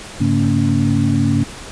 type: tone cluster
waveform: sine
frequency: 102.8 / 140.5 / 229.3 / 281.3 Hz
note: G#2 / C#3 / A#3 / C#4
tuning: -17 / +24 / -28 / +26 cents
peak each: -18 dBFS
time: 0.2-1.44 s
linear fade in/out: 10 ms
effects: pink hiss -33 dBFS RMS until 1.71 s + resampled to 22050 Hz